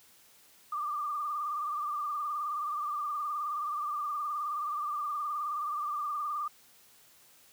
sine tone with vibrato, 1189 Hz, D6, 21 cents sharp, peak -31 dBFS, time 0.72-6.48 s, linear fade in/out 5 ms, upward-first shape triangle, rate 19 Hz, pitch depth 70 cents each way, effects white hiss -60 dBFS RMS until 7.52 s + high-pass 60 Hz 12 dB/octave

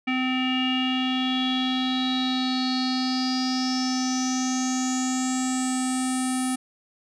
square tone with low-pass filter sweep, 257.1 Hz, C4, 30 cents flat, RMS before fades -25 dBFS, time 0.07-6.56 s, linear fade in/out 10 ms, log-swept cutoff 2500 to 9700 Hz, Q 8.5, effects none

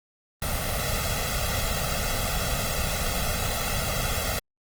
pink noise with comb filter, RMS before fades -27 dBFS, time 0.42-4.39 s, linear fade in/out 2 ms, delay 1.5 ms, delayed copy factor +0.9, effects Opus 24 kbps

